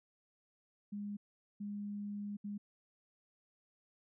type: tone bursts at uneven times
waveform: sine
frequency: 204.8 Hz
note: G#3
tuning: 24 cents flat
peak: -39 dBFS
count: 3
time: 0.92-1.17 / 1.6-2.37 / 2.44-2.58 s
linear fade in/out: 10 ms
effects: none